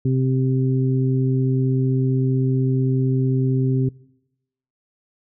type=harmonic tone; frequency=130.81 Hz; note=C3; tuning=in tune; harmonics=1 / 2 / 3; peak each=-17 / -23 / -27 dBFS; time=0.05-3.89 s; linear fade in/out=5 ms; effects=noise-tail reverb RT60 0.9 s tail -24 dB re dry